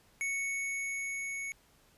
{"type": "tone with level ramp", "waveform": "square", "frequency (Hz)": 2217, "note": "C#7", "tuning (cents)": 0, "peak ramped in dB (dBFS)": [-32, -37], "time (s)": [0.21, 1.52], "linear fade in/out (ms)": 0, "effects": ["pink hiss -65 dBFS RMS until 1.97 s", "resampled to 32000 Hz"]}